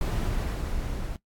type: noise with level ramp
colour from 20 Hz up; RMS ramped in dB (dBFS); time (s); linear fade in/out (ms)
brown; -25 to -33; 0.01-1.16; 2
effects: noise-tail reverb RT60 0.1 s tail -18 dB re dry + AAC 64 kbps